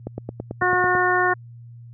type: click train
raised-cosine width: 2 ms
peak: -15 dBFS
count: 9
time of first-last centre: 0.07-0.951 s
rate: 9.08 Hz
type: harmonic tone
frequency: 362.5 Hz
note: F#4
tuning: 35 cents flat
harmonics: 1 / 2 / 3 / 4 / 5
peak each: -23 / -23 / -23 / -23 / -23 dBFS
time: 0.61-1.34 s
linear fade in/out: 10 ms
effects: added 118 Hz sine -38 dBFS peak until 1.93 s + high-pass 80 Hz 12 dB/octave